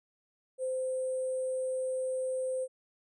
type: tone with sample-and-hold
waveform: sine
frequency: 516 Hz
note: C5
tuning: 24 cents flat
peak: -30 dBFS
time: 0.58-2.68 s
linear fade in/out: 50 ms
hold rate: 8820 Hz
effects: resampled to 32000 Hz